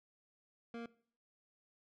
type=tone; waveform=25% pulse; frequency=233.1 Hz; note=A#3; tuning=in tune; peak=-39 dBFS; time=0.74-0.86 s; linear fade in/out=2 ms; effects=noise-tail reverb RT60 0.5 s tail -19 dB re dry + low-pass 3000 Hz 12 dB/octave